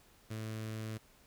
sawtooth tone with notch filter, 110 Hz, A2, in tune, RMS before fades -41 dBFS, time 0.3-0.98 s, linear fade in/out 10 ms, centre 850 Hz, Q 1.9, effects pink hiss -64 dBFS RMS until 1.26 s

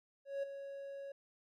triangle tone with ADSR envelope, 554.4 Hz, C#5, in tune, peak -32 dBFS, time 0.25-1.12 s, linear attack 180 ms, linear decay 10 ms, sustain -10 dB, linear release 4 ms, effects none

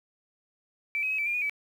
sine tone with pitch steps, 2324 / 2536 / 2557 / 2321 / 2398 / 2461 / 2295 Hz, D7 / D#7 / D#7 / D7 / D7 / D#7 / D7, -19 / +32 / +47 / -21 / +36 / -20 / -40 cents, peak -26 dBFS, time 0.95-1.496 s, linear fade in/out 0 ms, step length 78 ms, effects 9-bit

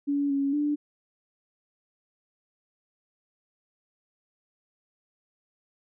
sine tone with pitch steps, 284.4 / 277.8 / 294 Hz, C#4 / C#4 / D4, +45 / +4 / +2 cents, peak -23 dBFS, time 0.07-0.76 s, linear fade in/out 20 ms, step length 230 ms, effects none

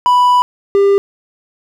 triangle tone pair in turn, 987.8 / 398.3 Hz, B5 / G4, 0 / +28 cents, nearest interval octave + major third, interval 1572 cents, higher first, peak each -5 dBFS, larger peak neither, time 0.06-0.42 / 0.75-0.98 s, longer first, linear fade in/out 0 ms, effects none

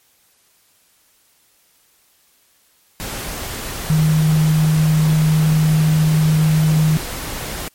sine tone in noise, 156.1 Hz, D#3, 6 cents sharp, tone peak -11 dBFS, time 3.9-6.97 s, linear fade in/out 0 ms, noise pink, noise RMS -27 dBFS, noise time 3-7.68 s, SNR +13 dB, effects white hiss -57 dBFS RMS until 7.74 s + MP3 64 kbps

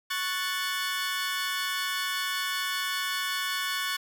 20% pulse chord, F# minor, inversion second, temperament equal, 1108.7 / 1480 / 1760 Hz, C#6 / F#6 / A6, 0 / 0 / 0 cents, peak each -28 dBFS, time 0.1-3.97 s, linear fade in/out 10 ms, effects none

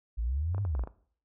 sine exponential two-way sweep, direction up then down, 52 to 103.83 to 52 Hz, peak -28 dBFS, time 0.17-0.85 s, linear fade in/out 20 ms, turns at 0.62 s
clicks, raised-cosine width 1 ms, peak -28 dBFS, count 7, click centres 0.547 / 0.581 / 0.651 / 0.751 / 0.794 / 0.837 / 0.874 s
effects noise-tail reverb RT60 0.5 s tail -17 dB re dry

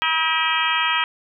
harmonic tone with a mistuned harmonic, 320.3 Hz, E4, 50 cents flat, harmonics 3 / 4 / 5 / 6 / 7 / 8 / 9 / 10, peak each -25 / -24 / -28 / -26 / -27 / -28 / -28 / -25 dBFS, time 0.02-1.04 s, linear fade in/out 0 ms, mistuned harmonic 7, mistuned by +79 cents, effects none

